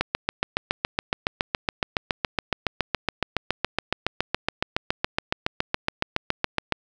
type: click train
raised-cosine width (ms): 0.3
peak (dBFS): -5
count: 49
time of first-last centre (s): 0.01-6.723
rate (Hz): 7.15
effects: none